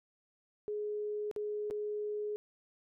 sine tone with dropouts, 419.2 Hz, G#4, 16 cents sharp, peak -34 dBFS, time 0.68-2.36 s, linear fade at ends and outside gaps 0 ms, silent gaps 1.313-1.362 / 1.701-1.709 s, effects none

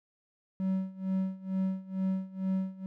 triangle tone with tremolo, 189.6 Hz, F#3, 43 cents sharp, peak -24 dBFS, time 0.6-2.86 s, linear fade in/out 0 ms, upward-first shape sine, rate 2.2 Hz, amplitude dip 90%, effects none

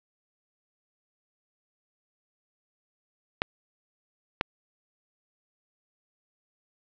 clicks, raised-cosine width 0.3 ms, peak -7 dBFS, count 2, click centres 3.419 / 4.411 s, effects low-pass 4000 Hz 12 dB/octave

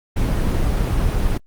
brown noise, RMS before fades -18 dBFS, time 0.16-1.38 s, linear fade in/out 10 ms, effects Opus 24 kbps

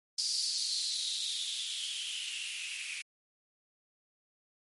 violet noise with band-pass filter sweep, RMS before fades -36 dBFS, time 0.18-3.02 s, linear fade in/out 5 ms, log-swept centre 4900 to 2400 Hz, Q 7, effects MP3 48 kbps

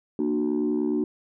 sine chord, Bb augmented, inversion none, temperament equal with one note detuned, 233.1 / 300 / 370 Hz, Bb3 / D4 / F#4, 0 / +37 / 0 cents, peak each -26 / -24 / -26 dBFS, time 0.19-1.04 s, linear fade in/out 2 ms, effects tanh soft clip ceiling -17 dBFS

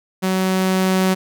sawtooth tone with level ramp, 187.7 Hz, F#3, 25 cents sharp, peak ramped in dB -13 to -10 dBFS, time 0.22-1.15 s, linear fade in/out 20 ms, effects none

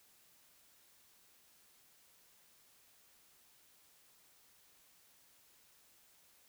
silence, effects white hiss -67 dBFS RMS until 6.48 s

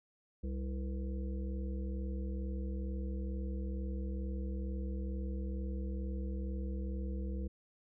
harmonic tone with a mistuned harmonic, 65.2 Hz, C2, 5 cents flat, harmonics 1 / 3 / 5 / 7 / 8, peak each -36 / -43 / -48 / -53 / -52 dBFS, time 0.43-7.48 s, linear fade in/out 10 ms, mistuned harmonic 8, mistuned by -78 cents, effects none

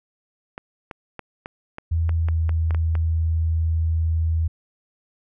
clicks, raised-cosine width 0.5 ms, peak -18 dBFS, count 11, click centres 0.579 / 0.912 / 1.193 / 1.459 / 1.784 / 2.093 / 2.286 / 2.493 / 2.708 / 2.747 / 2.953 s
sine tone with pitch glide, 82.41 to 81.23 Hz, E2 to E2, 0 to -25 cents, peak -18 dBFS, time 1.91-4.48 s, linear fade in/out 10 ms, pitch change -25 cents, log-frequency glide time 2.14-2.38 s
effects none

